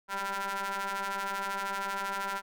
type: ring-modulated tone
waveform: sawtooth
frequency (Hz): 195.6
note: G3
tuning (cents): -4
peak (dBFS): -25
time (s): 0.08-2.42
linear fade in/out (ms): 50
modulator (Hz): 1180
effects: none